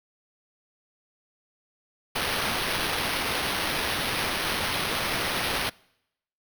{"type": "noise with sample-and-hold", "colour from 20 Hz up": "blue", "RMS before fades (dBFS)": -28, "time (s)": [2.15, 5.7], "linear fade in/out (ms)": 10, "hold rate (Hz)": 7350, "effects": ["noise-tail reverb RT60 0.8 s tail -25 dB re dry"]}